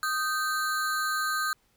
square ring-modulated tone, 1396.9 Hz, F6, in tune, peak -24 dBFS, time 0.03-1.53 s, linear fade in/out 0 ms, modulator 157 Hz, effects pink hiss -68 dBFS RMS until 1.76 s

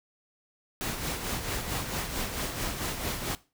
pink noise with tremolo, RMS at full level -31 dBFS, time 0.81-3.35 s, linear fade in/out 0 ms, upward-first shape sine, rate 4.5 Hz, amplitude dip 50%, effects noise-tail reverb RT60 0.3 s tail -18 dB re dry

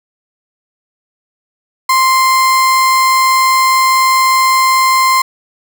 35% pulse tone, 1046.5 Hz, C6, in tune, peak -6 dBFS, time 1.89-5.22 s, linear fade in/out 5 ms, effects none

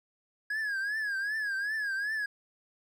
triangle tone with vibrato, 1660 Hz, G#6, 1 cent flat, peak -28 dBFS, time 0.5-2.26 s, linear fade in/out 5 ms, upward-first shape triangle, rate 2.6 Hz, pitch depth 130 cents each way, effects none

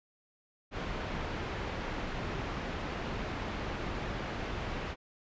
pink low-pass noise, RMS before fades -37 dBFS, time 0.71-4.96 s, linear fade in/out 50 ms, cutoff 2600 Hz, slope 12 dB/octave, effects resampled to 16000 Hz

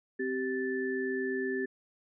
sine tone cluster, 259.6 / 387.9 / 1755 Hz, C4 / G4 / A6, -13 / -18 / -5 cents, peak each -35 / -32 / -37 dBFS, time 0.19-1.66 s, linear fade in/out 10 ms, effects none

